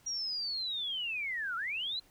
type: linear two-way sweep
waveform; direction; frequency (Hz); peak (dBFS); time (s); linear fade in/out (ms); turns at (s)
sine; down then up; 5750 to 1321 to 4136; -33; 0.06-2; 10; 1.56
effects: pink hiss -64 dBFS RMS until 2.1 s